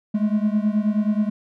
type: beating tone pair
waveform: triangle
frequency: 207.7 / 217.1 Hz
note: G#3 / A3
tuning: 0 / -23 cents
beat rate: 9.4 Hz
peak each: -18 / -20 dBFS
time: 0.14-1.3 s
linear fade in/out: 10 ms
effects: none

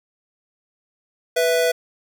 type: tone pair together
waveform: square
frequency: 493.7 / 659 Hz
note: B4 / E5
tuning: -1 / -1 cents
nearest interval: perfect fourth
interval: 500 cents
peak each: -19 / -21 dBFS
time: 1.36-1.72 s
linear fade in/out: 10 ms
effects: none

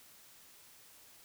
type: silence
effects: white hiss -59 dBFS RMS until 1.24 s

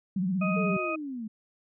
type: tone with vibrato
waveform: sine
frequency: 186.1 Hz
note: F#3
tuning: 10 cents sharp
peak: -25 dBFS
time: 0.16-0.77 s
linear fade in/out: 5 ms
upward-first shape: sine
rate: 16 Hz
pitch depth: 110 cents each way
type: harmonic tone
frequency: 625 Hz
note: D#5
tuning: 8 cents sharp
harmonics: 1 / 2 / 4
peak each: -33 / -33 / -33 dBFS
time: 0.41-0.96 s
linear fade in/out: 10 ms
type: linear sweep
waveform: sine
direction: down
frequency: 450.9 to 208.5 Hz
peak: -33 dBFS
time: 0.56-1.28 s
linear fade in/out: 10 ms
effects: none

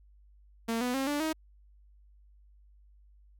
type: tone with pitch steps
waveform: sawtooth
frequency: 228.5 / 247.7 / 268.6 / 291.2 / 315.8 Hz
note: A#3 / B3 / C4 / D4 / D#4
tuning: -34 / +5 / +46 / -15 / +26 cents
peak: -25 dBFS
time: 0.68-1.33 s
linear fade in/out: 10 ms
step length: 130 ms
effects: added 50 Hz sine -56 dBFS peak until 3.39 s

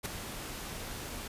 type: noise with ADSR envelope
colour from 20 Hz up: pink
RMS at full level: -32 dBFS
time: 0.03-1.28 s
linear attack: 28 ms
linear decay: 4 ms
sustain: -9 dB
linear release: 7 ms
effects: resampled to 32000 Hz

